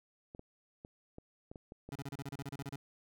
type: clicks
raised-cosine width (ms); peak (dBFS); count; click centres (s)
2; -34; 8; 0.349 / 0.394 / 0.849 / 1.184 / 1.515 / 1.558 / 1.721 / 1.89
type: tone bursts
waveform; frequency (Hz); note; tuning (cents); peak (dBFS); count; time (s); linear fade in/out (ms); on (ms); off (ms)
25% pulse; 138.59; C#3; 0; -36; 13; 1.92-2.76; 2; 36; 31
effects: none

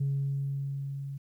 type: tone with level ramp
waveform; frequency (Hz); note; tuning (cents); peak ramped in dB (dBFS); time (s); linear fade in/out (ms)
sine; 138.59; C#3; 0; -24 to -35; 0-1.18; 10
effects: tanh soft clip ceiling -23 dBFS + 11-bit

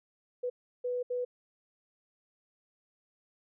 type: tone bursts at uneven times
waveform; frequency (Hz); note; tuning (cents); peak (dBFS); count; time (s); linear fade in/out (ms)
sine; 493.9; B4; 0; -30; 3; 0.43-0.5 / 0.84-1.03 / 1.1-1.25; 10
effects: none

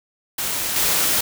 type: noise with level steps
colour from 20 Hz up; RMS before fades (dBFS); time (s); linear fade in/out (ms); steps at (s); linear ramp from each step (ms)
white; -24 / -19; 0.38-1.21; 5; 0.76; 2
effects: none

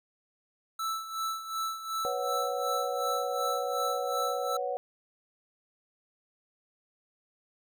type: tone with tremolo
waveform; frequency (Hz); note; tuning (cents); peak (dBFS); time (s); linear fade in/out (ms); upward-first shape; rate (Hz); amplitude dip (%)
square; 1318.5; E6; 0; -30; 0.79-4.57; 5; sine; 2.7; 70
type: chord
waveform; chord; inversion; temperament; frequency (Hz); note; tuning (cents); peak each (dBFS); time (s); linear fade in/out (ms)
sine; B suspended second; none; just; 493.9 / 555.6 / 740.8; B4 / C#5 / F#5; 0 / +4 / +2; -34; 2.05-4.77; 0
effects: none

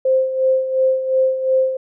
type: tone with tremolo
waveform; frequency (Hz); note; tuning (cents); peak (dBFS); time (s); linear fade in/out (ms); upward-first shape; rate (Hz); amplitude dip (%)
sine; 523.3; C5; 0; -11; 0.05-1.77; 5; sine; 2.8; 65
effects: none

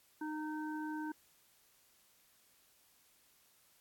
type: harmonic tone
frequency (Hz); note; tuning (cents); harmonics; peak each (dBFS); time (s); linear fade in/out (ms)
307.6; D#4; -20; 1 / 3 / 5; -39 / -45 / -48; 0.21-1.12; 5
effects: white hiss -69 dBFS RMS until 3.8 s + AAC 64 kbps

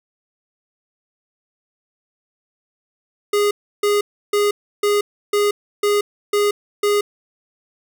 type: tone bursts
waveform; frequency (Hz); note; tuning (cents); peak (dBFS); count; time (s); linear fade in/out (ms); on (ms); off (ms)
square; 411.7; G#4; -15; -15; 8; 3.33-7.01; 5; 180; 320
effects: none

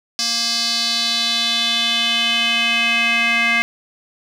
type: tone with band-pass filter sweep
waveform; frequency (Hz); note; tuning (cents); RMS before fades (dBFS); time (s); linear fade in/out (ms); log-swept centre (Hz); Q
square; 233.1; A#3; 0; -18; 0.19-3.62; 0; 5100 to 2200; 4
effects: none

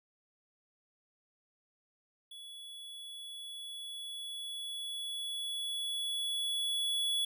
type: tone with level ramp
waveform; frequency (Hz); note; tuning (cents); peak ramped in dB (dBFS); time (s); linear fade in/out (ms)
square; 3392; G#7; +36; -47 to -30; 2.31-7.25; 5
effects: none

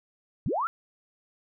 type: linear sweep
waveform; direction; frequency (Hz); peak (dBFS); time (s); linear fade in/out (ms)
sine; up; 87.2 to 1396.9; -25; 0.46-0.67; 0
effects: none

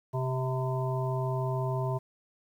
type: harmonic tone with a mistuned harmonic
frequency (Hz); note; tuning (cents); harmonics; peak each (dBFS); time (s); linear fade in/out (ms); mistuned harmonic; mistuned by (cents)
130; C3; -11; 1 / 3 / 5 / 7 / 8; -29 / -36 / -36 / -39 / -40; 0.13-1.99; 20; 8; -40
effects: 10-bit

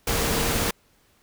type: tone in noise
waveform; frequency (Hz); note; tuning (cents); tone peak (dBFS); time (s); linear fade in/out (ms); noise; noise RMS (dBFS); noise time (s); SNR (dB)
sine; 463.8; A#4; -9; -33; 0.07-0.71; 5; pink; -24; 0.07-0.71; -12
effects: pink hiss -62 dBFS RMS until 1.22 s

